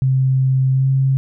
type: tone with pitch glide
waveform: sine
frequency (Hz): 131.8 to 134.1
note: C3 to C3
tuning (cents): +13 to +43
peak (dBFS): -12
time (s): 0.02-1.17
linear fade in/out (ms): 0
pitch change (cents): +30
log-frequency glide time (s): 0.72-0.88
effects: none